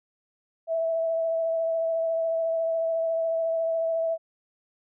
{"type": "tone with vibrato", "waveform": "sine", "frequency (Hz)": 656, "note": "E5", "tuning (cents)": -9, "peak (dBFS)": -23, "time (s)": [0.67, 4.18], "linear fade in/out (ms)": 50, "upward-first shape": "triangle", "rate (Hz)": 14, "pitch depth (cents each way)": 18, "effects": []}